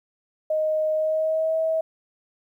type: tone with pitch glide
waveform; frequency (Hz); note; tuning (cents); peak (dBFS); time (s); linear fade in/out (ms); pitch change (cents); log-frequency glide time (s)
sine; 622.3 to 643.1; D#5 to E5; 0 to -43; -20; 0.5-1.81; 5; +57; 0.93-1.57
effects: 10-bit